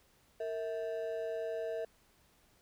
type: ring-modulated tone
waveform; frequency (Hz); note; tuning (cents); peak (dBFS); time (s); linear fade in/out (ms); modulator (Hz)
triangle; 554; C#5; -1; -30; 0.4-1.85; 5; 94.6
effects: pink hiss -68 dBFS RMS until 2.61 s